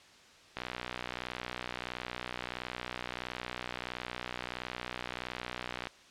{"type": "click train", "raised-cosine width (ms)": 0.3, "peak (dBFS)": -20, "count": 327, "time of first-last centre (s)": [0.57, 5.871], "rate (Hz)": 61.5, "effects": ["white hiss -57 dBFS RMS until 6.1 s", "low-pass 5000 Hz 12 dB/octave"]}